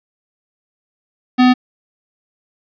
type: tone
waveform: square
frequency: 251.6 Hz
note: B3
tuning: 32 cents sharp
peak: -8 dBFS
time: 1.38-1.54 s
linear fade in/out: 20 ms
effects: resampled to 11025 Hz + 8-bit